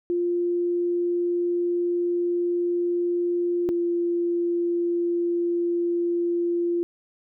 sine tone pair in turn, 349.2 / 345.2 Hz, F4 / F4, 0 / -20 cents, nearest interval unison, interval 20 cents, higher first, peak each -21 dBFS, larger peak neither, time 0.1-3.69 / 3.69-6.83 s, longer first, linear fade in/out 0 ms, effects none

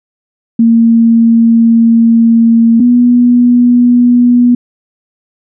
sine tone pair in turn, 229.6 / 243.3 Hz, A#3 / B3, -26 / -26 cents, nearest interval minor second, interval 100 cents, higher second, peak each -3 dBFS, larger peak neither, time 0.59-2.8 / 2.8-4.55 s, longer first, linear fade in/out 5 ms, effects none

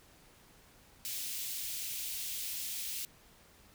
white high-pass noise, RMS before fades -39 dBFS, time 1.05-3.05 s, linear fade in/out 0 ms, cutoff 2400 Hz, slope 24 dB/octave, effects pink hiss -61 dBFS RMS until 3.74 s

